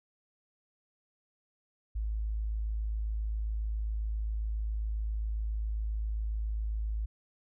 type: tone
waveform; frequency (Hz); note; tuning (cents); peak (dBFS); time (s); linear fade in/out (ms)
sine; 53.7; A1; -41; -30; 1.95-7.06; 10
effects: none